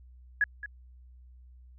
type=tone with echo; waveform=sine; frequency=1679 Hz; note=G#6; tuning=18 cents sharp; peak=-21 dBFS; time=0.41-0.44 s; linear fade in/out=2 ms; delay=220 ms; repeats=1; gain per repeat=-14 dB; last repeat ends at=0.66 s; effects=added 62 Hz sine -50 dBFS peak until 1.78 s